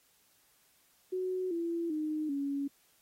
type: tone with pitch steps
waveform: sine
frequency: 370 / 337.3 / 307.6 / 280.4 Hz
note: F#4 / E4 / D#4 / C#4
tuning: 0 / +40 / -20 / +20 cents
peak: -31 dBFS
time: 1.12-2.68 s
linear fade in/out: 10 ms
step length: 390 ms
effects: white hiss -68 dBFS RMS until 3.01 s + AAC 48 kbps